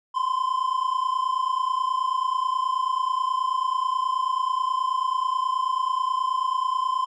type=tone pair together; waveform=triangle; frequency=1019 / 1048.3 Hz; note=C6 / C6; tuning=-46 / +3 cents; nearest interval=unison; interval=49 cents; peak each=-23 dBFS; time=0.14-7.06 s; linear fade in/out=20 ms; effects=resampled to 22050 Hz